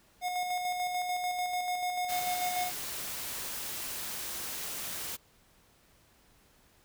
square tone with tremolo, 723 Hz, F#5, 40 cents flat, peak -30 dBFS, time 0.21-2.72 s, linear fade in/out 50 ms, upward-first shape square, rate 6.8 Hz, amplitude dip 35%
white noise, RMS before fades -38 dBFS, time 2.08-5.17 s, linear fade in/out 20 ms
effects pink hiss -64 dBFS RMS until 6.84 s

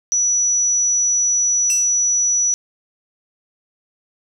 sine tone, 5900 Hz, F#8, 6 cents flat, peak -14 dBFS, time 0.12-2.54 s, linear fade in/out 0 ms
15% pulse tone with exponential decay, 2676 Hz, E7, 25 cents sharp, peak -14 dBFS, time 1.7-1.97 s, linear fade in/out 0 ms, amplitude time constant 58 ms
effects none

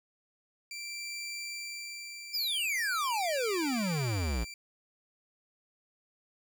20% pulse tone with tremolo, 2349 Hz, D7, in tune, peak -32 dBFS, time 0.71-4.54 s, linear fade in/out 2 ms, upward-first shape sine, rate 0.44 Hz, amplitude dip 50%
square exponential sweep, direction down, 5240 to 53.5 Hz, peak -30 dBFS, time 2.33-4.45 s, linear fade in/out 20 ms
effects none

